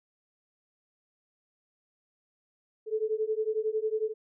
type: beating tone pair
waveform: sine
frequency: 430 / 441 Hz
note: A4 / A4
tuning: -40 / +4 cents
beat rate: 11 Hz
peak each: -30 dBFS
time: 2.86-4.14 s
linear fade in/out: 50 ms
effects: none